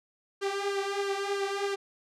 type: tone with flanger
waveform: sawtooth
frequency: 397.5 Hz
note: G4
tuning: 24 cents sharp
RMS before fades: -31 dBFS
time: 0.41-1.76 s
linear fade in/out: 20 ms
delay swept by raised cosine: 1.8 to 4.4 ms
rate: 3.1 Hz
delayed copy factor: +0.7
effects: low-pass 7000 Hz 12 dB/octave